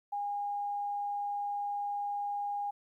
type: tone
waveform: sine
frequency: 815 Hz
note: G#5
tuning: 33 cents flat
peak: -32 dBFS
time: 0.12-2.71 s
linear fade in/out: 10 ms
effects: 12-bit